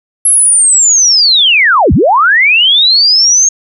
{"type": "linear two-way sweep", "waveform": "sine", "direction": "down then up", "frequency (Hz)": [11175, 53.2, 6530], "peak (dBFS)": -4, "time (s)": [0.25, 3.49], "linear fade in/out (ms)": 5, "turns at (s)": 1.93, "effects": []}